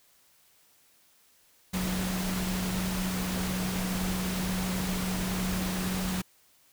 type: tone in noise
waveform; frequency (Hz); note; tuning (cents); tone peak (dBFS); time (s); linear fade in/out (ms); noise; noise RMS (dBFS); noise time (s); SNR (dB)
sine; 185; F#3; 0; -30; 1.73-6.22; 10; pink; -34; 1.73-6.22; +1
effects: white hiss -63 dBFS RMS until 6.72 s